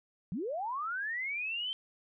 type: linear sweep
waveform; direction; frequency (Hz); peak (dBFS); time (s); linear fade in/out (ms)
sine; up; 152 to 3136; -33; 0.32-1.73; 0
effects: none